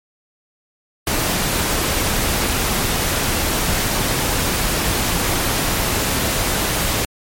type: noise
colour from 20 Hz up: pink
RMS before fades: -19 dBFS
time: 1.07-7.05 s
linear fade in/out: 2 ms
effects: MP3 64 kbps